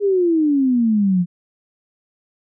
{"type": "exponential sweep", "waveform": "sine", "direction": "down", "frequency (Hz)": [415.3, 171.7], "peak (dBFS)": -13, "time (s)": [0, 1.26], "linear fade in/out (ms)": 50, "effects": []}